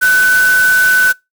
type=tone in noise; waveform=sine; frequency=1503 Hz; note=F#6; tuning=27 cents sharp; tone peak=-7 dBFS; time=0.01-1.13 s; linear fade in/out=20 ms; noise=white; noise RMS=-21 dBFS; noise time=0.01-1.13 s; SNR=+11 dB; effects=noise-tail reverb RT60 0.2 s tail -24 dB re dry